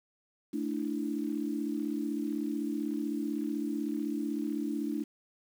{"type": "chord", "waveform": "sine", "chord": "A suspended fourth", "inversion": "none", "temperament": "equal", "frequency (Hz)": [220, 293.7, 329.6], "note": ["A3", "D4", "E4"], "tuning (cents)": [0, 0, 0], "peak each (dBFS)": [-36, -33, -37], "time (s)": [0.53, 5.04], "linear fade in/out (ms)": 10, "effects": ["9-bit"]}